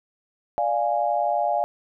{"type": "chord", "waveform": "sine", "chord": "D diminished", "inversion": "none", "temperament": "equal", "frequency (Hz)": [587.3, 698.5, 830.6], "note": ["D5", "F5", "Ab5"], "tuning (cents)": [0, 0, 0], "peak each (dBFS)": [-26, -23, -25], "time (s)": [0.58, 1.64], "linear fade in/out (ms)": 0, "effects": []}